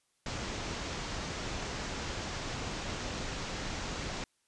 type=low-pass noise; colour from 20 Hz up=pink; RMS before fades=-38 dBFS; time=0.26-4.24 s; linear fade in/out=2 ms; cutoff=7200 Hz; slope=48 dB/octave; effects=white hiss -75 dBFS RMS until 4.47 s + resampled to 24000 Hz